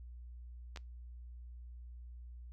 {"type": "clicks", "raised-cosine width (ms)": 0.2, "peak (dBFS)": [-28, -30], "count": 2, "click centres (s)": [0.761, 0.773], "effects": ["noise-tail reverb RT60 0.2 s tail -24 dB re dry", "added 60 Hz sine -47 dBFS peak until 2.52 s"]}